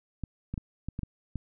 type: clicks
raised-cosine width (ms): 5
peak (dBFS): -21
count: 7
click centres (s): 0.237 / 0.54 / 0.578 / 0.886 / 0.991 / 1.033 / 1.357
effects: none